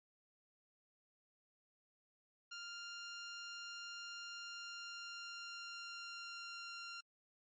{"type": "tone with pitch glide", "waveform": "15% pulse", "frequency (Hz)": [1396.9, 1385.6], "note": ["F6", "F6"], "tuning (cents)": [0, -14], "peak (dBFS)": -40, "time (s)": [2.51, 7.01], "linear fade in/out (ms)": 10, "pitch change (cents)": -14, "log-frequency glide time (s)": [4.27, 6.73], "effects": ["low-pass 10000 Hz 12 dB/octave", "MP3 32 kbps"]}